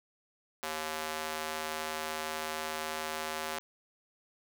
square tone with high-pass filter, 78.2 Hz, D#2, 9 cents sharp, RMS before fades -37 dBFS, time 0.63-3.59 s, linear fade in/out 0 ms, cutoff 660 Hz, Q 0.74, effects none

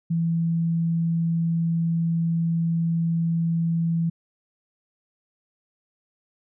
sine tone, 166.3 Hz, E3, 16 cents sharp, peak -20 dBFS, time 0.1-4.1 s, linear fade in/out 10 ms, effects none

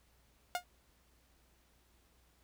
sawtooth tone with exponential decay, 714 Hz, F5, 38 cents sharp, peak -26 dBFS, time 0.55-0.64 s, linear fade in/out 1 ms, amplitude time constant 19 ms, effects added 60 Hz sine -70 dBFS peak until 2.43 s + pink hiss -71 dBFS RMS until 2.43 s

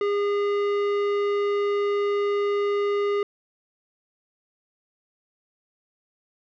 sine tone with tanh clipping, 407.3 Hz, G#4, 34 cents flat, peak -23 dBFS, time 0.01-3.23 s, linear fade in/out 2 ms, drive 14 dB, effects none

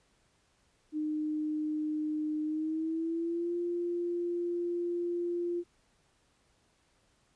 sine tone with pitch glide, 305.9 to 347.4 Hz, D#4 to F4, -29 to -9 cents, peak -30 dBFS, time 0.92-5.64 s, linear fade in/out 50 ms, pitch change +220 cents, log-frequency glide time 2.43-3.55 s, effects pink hiss -70 dBFS RMS until 7.35 s + resampled to 22050 Hz

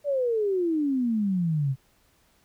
sine exponential sweep, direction down, 591 to 128.9 Hz, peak -22 dBFS, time 0.04-1.76 s, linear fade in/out 50 ms, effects pink hiss -64 dBFS RMS until 2.44 s

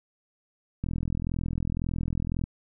click train, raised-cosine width 5 ms, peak -17 dBFS, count 68, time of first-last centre 0.84-2.439 s, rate 41.9 Hz, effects none

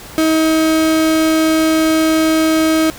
35% pulse tone, 317.8 Hz, D#4, 37 cents sharp, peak -9 dBFS, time 0.18-2.9 s, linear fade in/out 0 ms, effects pink hiss -34 dBFS RMS until 2.98 s

